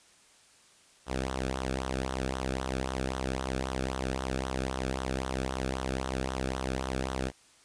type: tone with flanger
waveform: sawtooth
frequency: 65.3 Hz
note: C2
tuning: 3 cents flat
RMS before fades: -33 dBFS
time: 1.06-7.32 s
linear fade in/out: 50 ms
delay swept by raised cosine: 0.41 to 1.03 ms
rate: 3.8 Hz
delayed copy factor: -0.7
effects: white hiss -60 dBFS RMS until 7.64 s + resampled to 22050 Hz